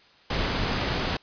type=noise with amplitude modulation; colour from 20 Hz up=pink; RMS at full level=-25 dBFS; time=0.3-1.17 s; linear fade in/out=5 ms; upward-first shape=sine; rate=266 Hz; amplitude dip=30%; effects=white hiss -56 dBFS RMS until 1.22 s + resampled to 11025 Hz